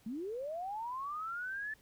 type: linear sweep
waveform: sine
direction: up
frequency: 205.1 to 1760 Hz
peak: -37 dBFS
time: 0.06-1.74 s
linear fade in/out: 5 ms
effects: pink hiss -66 dBFS RMS until 1.81 s